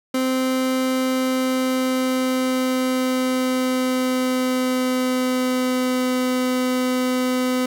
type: tone with pitch glide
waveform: 30% pulse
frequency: 259.4 to 253.6 Hz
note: C4 to B3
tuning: -15 to +46 cents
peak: -16 dBFS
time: 0.14-7.66 s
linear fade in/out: 5 ms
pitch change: -39 cents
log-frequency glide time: 0.84-6.14 s
effects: none

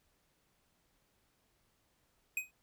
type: tone with exponential decay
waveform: square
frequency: 2509 Hz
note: D#7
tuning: 14 cents sharp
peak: -30 dBFS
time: 2.37-2.51 s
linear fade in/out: 2 ms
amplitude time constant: 29 ms
effects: pink hiss -75 dBFS RMS until 2.62 s

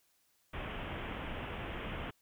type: low-pass noise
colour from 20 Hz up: pink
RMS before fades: -41 dBFS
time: 0.53-2.11 s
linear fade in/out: 10 ms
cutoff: 3300 Hz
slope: 96 dB/octave
effects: white hiss -73 dBFS RMS until 2.21 s

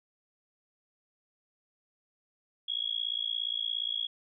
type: tone with amplitude modulation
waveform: sine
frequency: 3322 Hz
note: G#7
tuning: in tune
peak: -26 dBFS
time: 2.68-4.07 s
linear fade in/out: 10 ms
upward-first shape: sine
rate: 57.2 Hz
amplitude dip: 100%
effects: none

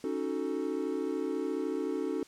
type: chord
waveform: triangle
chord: D# half-diminished seventh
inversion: third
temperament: equal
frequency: 277.2 / 311.1 / 370 / 440 Hz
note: C#4 / D#4 / F#4 / A4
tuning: 0 / 0 / 0 / 0 cents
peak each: -34 dBFS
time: 0.04-2.23 s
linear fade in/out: 2 ms
effects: white hiss -57 dBFS RMS until 2.27 s + low-pass 8000 Hz 12 dB/octave

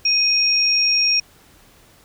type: tone pair together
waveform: sine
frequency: 2489 / 5580 Hz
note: D#7 / F8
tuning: 0 / -2 cents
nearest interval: octave + major second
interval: 1398 cents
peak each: -21 / -15 dBFS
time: 0.05-1.2 s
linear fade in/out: 5 ms
effects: pink hiss -51 dBFS RMS until 2.04 s

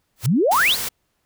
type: noise with exponential growth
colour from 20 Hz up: white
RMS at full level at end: -25 dBFS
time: 0.16-0.26 s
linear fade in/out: 1 ms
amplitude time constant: 20 ms
type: exponential sweep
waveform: sine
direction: up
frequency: 98 to 4900 Hz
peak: -14 dBFS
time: 0.23-0.77 s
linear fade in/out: 50 ms
type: noise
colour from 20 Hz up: white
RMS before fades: -26 dBFS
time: 0.51-0.89 s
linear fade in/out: 10 ms
effects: pink hiss -70 dBFS RMS until 1.25 s

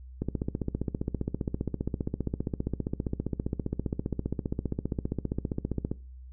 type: click train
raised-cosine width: 3 ms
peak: -16 dBFS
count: 87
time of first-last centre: 0.22-5.915 s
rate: 15.1 Hz
effects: noise-tail reverb RT60 0.3 s tail -20 dB re dry + added 63 Hz sine -43 dBFS peak until 6.32 s

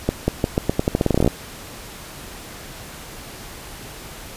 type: accelerating click train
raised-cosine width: 2 ms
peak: -3 dBFS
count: 18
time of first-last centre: 0.09-1.277 s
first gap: 190 ms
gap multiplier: 0.85
effects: pink hiss -37 dBFS RMS until 4.36 s + resampled to 32000 Hz

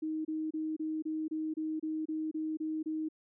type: tone bursts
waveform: sine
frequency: 313.4 Hz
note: D#4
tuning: 13 cents sharp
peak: -32 dBFS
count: 12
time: 0.02-3.088 s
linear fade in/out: 10 ms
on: 230 ms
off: 28 ms
effects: none

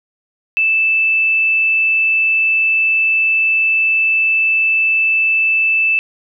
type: tone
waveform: sine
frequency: 2637 Hz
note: E7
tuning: in tune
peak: -11 dBFS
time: 0.57-5.99 s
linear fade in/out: 0 ms
effects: none

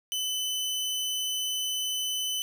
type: tone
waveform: sawtooth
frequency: 3019 Hz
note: F#7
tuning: 34 cents sharp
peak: -25 dBFS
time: 0.12-2.42 s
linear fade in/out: 0 ms
effects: none

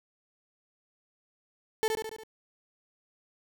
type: tone with echo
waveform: 35% pulse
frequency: 440 Hz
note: A4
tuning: in tune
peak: -22 dBFS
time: 1.83-1.88 s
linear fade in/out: 0 ms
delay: 71 ms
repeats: 5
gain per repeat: -4 dB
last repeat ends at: 2.235 s
effects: none

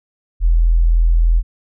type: tone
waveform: sine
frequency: 41.63 Hz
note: E1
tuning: 18 cents sharp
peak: -9 dBFS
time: 0.4-1.43 s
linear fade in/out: 50 ms
effects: none

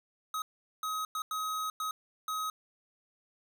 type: tone bursts at uneven times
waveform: square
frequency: 1267 Hz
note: D#6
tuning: 31 cents sharp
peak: -33 dBFS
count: 6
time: 0.34-0.42 / 0.83-1.05 / 1.15-1.22 / 1.31-1.7 / 1.8-1.91 / 2.28-2.5 s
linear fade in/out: 2 ms
effects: none

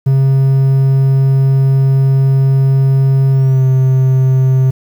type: tone with pitch glide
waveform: triangle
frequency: 134.8 to 131.11 Hz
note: C#3 to C3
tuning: -48 to +4 cents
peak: -5 dBFS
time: 0.06-4.71 s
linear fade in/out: 10 ms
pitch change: -48 cents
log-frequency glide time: 3.31-3.64 s
effects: 7-bit

